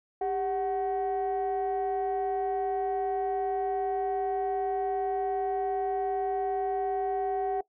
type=tone pair together; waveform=sine; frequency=397 / 747.1 Hz; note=G4 / F#5; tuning=+22 / +17 cents; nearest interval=major seventh; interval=1095 cents; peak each=-29 / -27 dBFS; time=0.21-7.61 s; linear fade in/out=5 ms; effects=noise-tail reverb RT60 0.1 s tail -19 dB re dry + tanh soft clip ceiling -23 dBFS